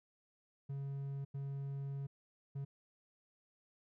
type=tone bursts at uneven times; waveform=triangle; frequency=138.59 Hz; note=C#3; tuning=in tune; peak=-37 dBFS; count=3; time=0.69-1.25 / 1.34-2.07 / 2.55-2.65 s; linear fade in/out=10 ms; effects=none